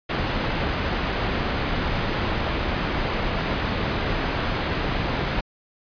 pink low-pass noise, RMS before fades -25 dBFS, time 0.09-5.41 s, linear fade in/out 10 ms, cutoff 3100 Hz, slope 12 dB/octave, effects resampled to 11025 Hz

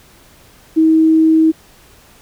sine tone, 319.2 Hz, D#4, 44 cents sharp, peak -7 dBFS, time 0.76-1.52 s, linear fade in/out 20 ms, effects pink hiss -46 dBFS RMS until 2.21 s

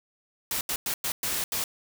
white noise bursts at uneven times, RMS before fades -29 dBFS, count 6, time 0.51-0.61 / 0.69-0.76 / 0.86-0.94 / 1.04-1.12 / 1.23-1.44 / 1.52-1.64 s, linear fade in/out 2 ms, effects none

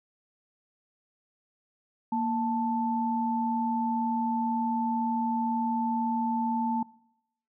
sine tone pair together, 233.3 / 881 Hz, A#3 / A5, +2 / +2 cents, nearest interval octave + major seventh, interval 2300 cents, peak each -28 dBFS, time 2.12-6.83 s, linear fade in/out 5 ms, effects noise-tail reverb RT60 0.8 s tail -23 dB re dry

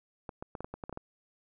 clicks, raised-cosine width 1 ms, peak -25 dBFS, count 10, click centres 0.292 / 0.425 / 0.552 / 0.606 / 0.645 / 0.74 / 0.838 / 0.895 / 0.927 / 0.974 s, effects none

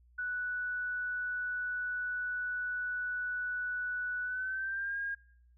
sine tone with pitch glide, 1480 to 1623.3 Hz, F#6 to G#6, 0 to -40 cents, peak -33 dBFS, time 0.18-5.15 s, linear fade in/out 10 ms, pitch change +160 cents, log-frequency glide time 4.23-4.98 s, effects noise-tail reverb RT60 0.7 s tail -26 dB re dry + added 60 Hz sine -60 dBFS peak until 5.57 s

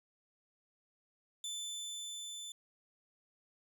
25% pulse tone with level ramp, 3520 Hz, A7, in tune, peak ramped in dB -35 to -40 dBFS, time 1.44-2.52 s, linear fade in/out 2 ms, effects none

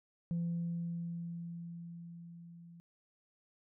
sine tone with level ramp, 170 Hz, F3, 46 cents flat, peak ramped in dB -30 to -52 dBFS, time 0.31-2.8 s, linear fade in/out 0 ms, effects tanh soft clip ceiling -30 dBFS

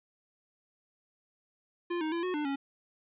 square tone with pitch steps, 347.8 / 312.6 / 338.7 / 365.9 / 298.4 / 276.6 Hz, F4 / D#4 / E4 / F#4 / D4 / C#4, -7 / +8 / +47 / -19 / +28 / -4 cents, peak -31 dBFS, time 1.9-2.56 s, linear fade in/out 10 ms, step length 110 ms, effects resampled to 8000 Hz + 12-bit

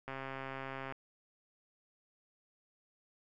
click train, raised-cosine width 0.5 ms, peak -27 dBFS, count 114, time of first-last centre 0.08-0.923 s, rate 134 Hz, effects none

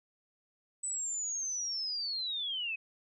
sine linear sweep, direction down, 8050 to 2516 Hz, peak -33 dBFS, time 0.83-2.76 s, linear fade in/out 10 ms, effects none

